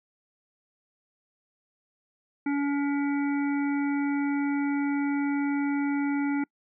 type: harmonic tone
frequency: 283.8 Hz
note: C#4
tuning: 41 cents sharp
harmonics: 1 / 3 / 5 / 7 / 8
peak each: -24 / -37 / -39 / -41 / -42 dBFS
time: 2.46-6.44 s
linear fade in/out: 5 ms
effects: noise-tail reverb RT60 0.1 s tail -26 dB re dry